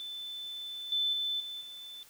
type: tone with level steps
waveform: sine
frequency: 3520 Hz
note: A7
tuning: in tune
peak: -38 / -27 / -30 / -38 / -43 dBFS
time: 0-2.03 s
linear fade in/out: 0 ms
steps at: 0.92 / 1.13 / 1.4 / 1.61 s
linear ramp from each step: 2 ms
effects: white hiss -58 dBFS RMS until 2.09 s